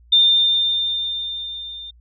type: tone with level ramp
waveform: sine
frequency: 3606 Hz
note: A7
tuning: 42 cents sharp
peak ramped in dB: -9 to -32 dBFS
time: 0.12-1.91 s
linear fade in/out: 10 ms
effects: added 59 Hz sine -47 dBFS peak until 2 s